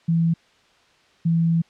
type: tone pair in turn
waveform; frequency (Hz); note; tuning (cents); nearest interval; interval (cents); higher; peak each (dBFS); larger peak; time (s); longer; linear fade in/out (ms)
sine; 166 / 166; E3 / E3; +12 / +12; unison; 0; neither; -16; neither; 0.08-0.34 / 1.25-1.62; second; 10
effects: white hiss -57 dBFS RMS until 1.69 s + low-pass 4000 Hz 12 dB/octave